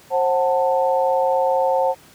sine chord, F# diminished, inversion second, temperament just, 532.8 / 740 / 888 Hz, C5 / F#5 / A5, +31 / 0 / +16 cents, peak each -18 / -22 / -21 dBFS, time 0.1-1.95 s, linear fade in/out 50 ms, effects pink hiss -48 dBFS RMS until 2.14 s + high-pass 100 Hz 12 dB/octave

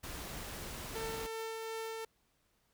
pink noise, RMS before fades -44 dBFS, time 0.03-1.27 s, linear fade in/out 10 ms
sawtooth tone with tremolo, 447.8 Hz, A4, 30 cents sharp, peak -34 dBFS, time 0.95-2.05 s, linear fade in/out 5 ms, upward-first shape triangle, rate 2.7 Hz, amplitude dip 25%
effects pink hiss -75 dBFS RMS until 2.73 s

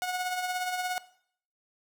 sawtooth tone with tremolo, 730 Hz, F#5, 24 cents flat, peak -24 dBFS, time 0.02-0.98 s, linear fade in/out 0 ms, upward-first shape triangle, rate 17 Hz, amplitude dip 55%, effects noise-tail reverb RT60 0.6 s tail -17 dB re dry

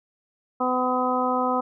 harmonic tone, 252.7 Hz, B3, 40 cents sharp, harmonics 1 / 2 / 3 / 4 / 5, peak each -27 / -27 / -27 / -27 / -27 dBFS, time 0.6-1.61 s, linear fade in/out 10 ms, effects none

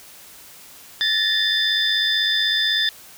sine tone cluster, 1738 / 1834 / 3549 / 4994 Hz, A6 / A#6 / A7 / D#8, -22 / -29 / +14 / +6 cents, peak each -25 / -26 / -19 / -26 dBFS, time 1.01-2.89 s, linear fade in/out 0 ms, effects white hiss -44 dBFS RMS until 3.17 s

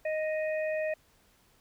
harmonic tone, 622.3 Hz, D#5, in tune, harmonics 1 / 3 / 4, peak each -29 / -39 / -41 dBFS, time 0.05-0.94 s, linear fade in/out 5 ms, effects pink hiss -65 dBFS RMS until 1.6 s

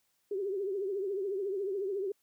sine tone with vibrato, 392 Hz, G4, in tune, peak -31 dBFS, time 0.31-2.12 s, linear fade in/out 5 ms, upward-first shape triangle, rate 14 Hz, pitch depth 120 cents each way, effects white hiss -75 dBFS RMS until 2.22 s

